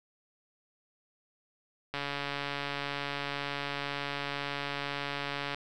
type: click train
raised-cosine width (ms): 0.3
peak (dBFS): -18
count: 513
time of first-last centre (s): 1.94-5.546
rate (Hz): 142
effects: none